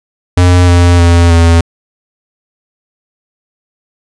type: tone with pitch steps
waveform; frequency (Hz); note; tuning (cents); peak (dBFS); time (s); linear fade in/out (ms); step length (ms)
square; 89.3 / 87.46 / 85.66 / 83.9; F2 / F2 / F2 / E2; +39 / +3 / -33 / +31; -4; 0.37-1.61; 5; 310
effects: resampled to 22050 Hz

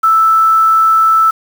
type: tone with quantisation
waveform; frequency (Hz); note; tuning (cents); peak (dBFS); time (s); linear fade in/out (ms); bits
sine; 1318.5; E6; 0; -6; 0.03-1.31; 10; 5
effects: none

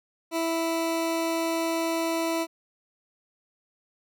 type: tone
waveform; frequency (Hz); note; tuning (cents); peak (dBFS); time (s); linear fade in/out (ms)
20% pulse; 329.6; E4; 0; -20; 0.31-2.47; 50
effects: none

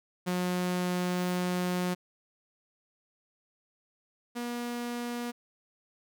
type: tone pair in turn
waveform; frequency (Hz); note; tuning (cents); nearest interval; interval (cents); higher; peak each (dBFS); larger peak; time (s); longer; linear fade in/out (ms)
sawtooth; 179.9 / 240.1; F#3 / B3; -48 / -49; perfect fourth; 499; second; -24 / -29; first; 0.26-1.95 / 4.35-5.32; first; 20
effects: none

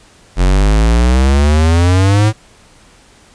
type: exponential sweep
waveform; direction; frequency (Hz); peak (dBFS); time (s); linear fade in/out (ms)
square; up; 44.03 to 110; -8; 0.36-2.33; 50
effects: pink hiss -45 dBFS RMS until 3.34 s + resampled to 22050 Hz

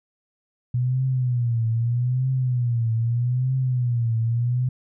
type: tone with vibrato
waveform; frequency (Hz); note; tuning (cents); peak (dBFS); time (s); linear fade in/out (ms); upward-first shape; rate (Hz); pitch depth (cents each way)
sine; 121.9; B2; -22; -19; 0.74-4.69; 5; triangle; 0.8; 140
effects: none

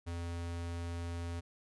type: tone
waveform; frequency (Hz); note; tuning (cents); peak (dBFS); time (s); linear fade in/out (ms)
square; 85.4; F2; -38; -38; 0.06-1.41; 20
effects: resampled to 24000 Hz

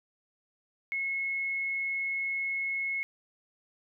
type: tone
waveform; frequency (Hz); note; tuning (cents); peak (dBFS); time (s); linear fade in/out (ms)
sine; 2179; C#7; -30; -29; 0.92-3.03; 0
effects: none

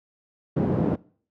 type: band-pass noise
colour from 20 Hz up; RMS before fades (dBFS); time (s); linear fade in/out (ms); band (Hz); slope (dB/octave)
pink; -23; 0.56-0.96; 10; 130 to 390; 12
effects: noise-tail reverb RT60 0.5 s tail -23 dB re dry + high-pass 80 Hz 12 dB/octave

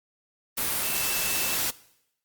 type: tone in noise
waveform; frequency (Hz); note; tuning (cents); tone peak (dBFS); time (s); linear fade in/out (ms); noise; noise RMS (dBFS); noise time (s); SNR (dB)
sine; 2653; E7; +10; -35; 0.83-1.55; 10; white; -27; 0.57-1.71; -11
effects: noise-tail reverb RT60 0.8 s tail -20 dB re dry + Opus 32 kbps

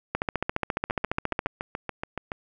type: two click trains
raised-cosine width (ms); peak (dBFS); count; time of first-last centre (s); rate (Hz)
0.5; -10 / -15; 20 / 11; 0.15-1.46 / 0.9-2.318; 14.5 / 7.05
effects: none

